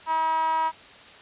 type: tone with band-pass filter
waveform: 5% pulse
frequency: 320 Hz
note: D#4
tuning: 49 cents sharp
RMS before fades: -24 dBFS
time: 0.06-0.72 s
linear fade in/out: 50 ms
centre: 1000 Hz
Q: 9.1
effects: white hiss -47 dBFS RMS until 1.21 s + resampled to 8000 Hz